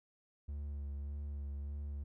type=tone with vibrato; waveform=triangle; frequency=71.5 Hz; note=D2; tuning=46 cents flat; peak=-37 dBFS; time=0.48-2.04 s; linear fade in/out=10 ms; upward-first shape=sine; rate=1.7 Hz; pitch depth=25 cents each way; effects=none